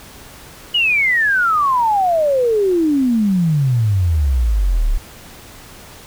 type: exponential sweep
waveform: sine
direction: down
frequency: 2960 to 33.03 Hz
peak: -12 dBFS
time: 0.74-4.98 s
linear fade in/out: 10 ms
effects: pink hiss -39 dBFS RMS until 6.06 s